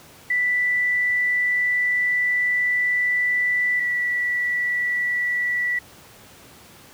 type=tone pair in turn; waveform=sine; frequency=1975.5 / 1955.1 Hz; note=B6 / B6; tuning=0 / -18 cents; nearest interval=unison; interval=18 cents; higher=first; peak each=-18 / -20 dBFS; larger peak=first; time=0.3-3.8 / 3.8-5.79 s; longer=first; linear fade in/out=5 ms; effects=pink hiss -47 dBFS RMS until 6.93 s + high-pass 80 Hz 12 dB/octave